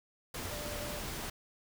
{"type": "tone in noise", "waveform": "sine", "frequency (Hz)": 591, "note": "D5", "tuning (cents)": 11, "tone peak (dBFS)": -43, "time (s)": [0.51, 0.99], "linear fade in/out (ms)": 5, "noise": "pink", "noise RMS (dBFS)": -40, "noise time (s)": [0.34, 1.3], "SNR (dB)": -6, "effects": []}